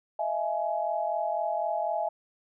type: tone cluster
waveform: sine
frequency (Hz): 630 / 674 / 841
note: D#5 / E5 / G#5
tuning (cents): +21 / +38 / +22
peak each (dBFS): -32 / -30 / -31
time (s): 0.19-2.09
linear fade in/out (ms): 5
effects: none